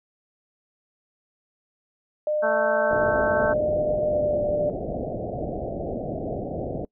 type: tone with pitch glide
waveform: sine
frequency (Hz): 605 to 593.2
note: D#5 to D5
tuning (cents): -49 to +17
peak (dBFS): -21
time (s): 2.27-4.7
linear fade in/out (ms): 2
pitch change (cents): -34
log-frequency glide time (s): 4.04-4.38
type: harmonic tone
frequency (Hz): 220.5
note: A3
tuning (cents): +4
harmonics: 1 / 2 / 3 / 4 / 5 / 6 / 7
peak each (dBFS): -35 / -32 / -28 / -29 / -34 / -33 / -27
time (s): 2.42-3.54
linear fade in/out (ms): 20
type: low-pass noise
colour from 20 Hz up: white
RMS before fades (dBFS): -30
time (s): 2.91-6.85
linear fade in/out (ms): 2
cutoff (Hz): 720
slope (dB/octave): 96
effects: noise-tail reverb RT60 0.1 s tail -25 dB re dry